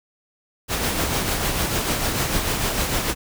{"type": "noise with tremolo", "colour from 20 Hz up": "pink", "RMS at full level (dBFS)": -21, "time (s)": [0.68, 3.15], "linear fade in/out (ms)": 50, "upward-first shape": "triangle", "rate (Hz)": 6.7, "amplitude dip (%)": 45, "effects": []}